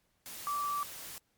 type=tone in noise; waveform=sine; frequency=1162 Hz; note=D6; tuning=19 cents flat; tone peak=-31 dBFS; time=0.47-0.83 s; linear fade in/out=0 ms; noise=white; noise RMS=-45 dBFS; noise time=0.26-1.18 s; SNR=+11 dB; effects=pink hiss -75 dBFS RMS until 1.37 s + MP3 96 kbps